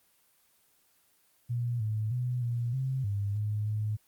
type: tone with pitch steps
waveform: sine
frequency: 120 / 108.3 / 124.1 / 119.1 / 132 / 101 / 105.5 / 106.9 Hz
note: B2 / A2 / B2 / A#2 / C3 / G#2 / G#2 / A2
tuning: -49 / -27 / +9 / +38 / +16 / -48 / +28 / -49 cents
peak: -28 dBFS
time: 1.49-3.97 s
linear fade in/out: 20 ms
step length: 310 ms
effects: white hiss -67 dBFS RMS until 4.07 s + Opus 24 kbps